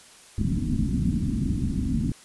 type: low-pass noise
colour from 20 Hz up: white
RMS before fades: -25 dBFS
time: 0.38-2.12 s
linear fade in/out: 2 ms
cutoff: 270 Hz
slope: 48 dB/octave
effects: white hiss -50 dBFS RMS until 2.24 s + resampled to 24000 Hz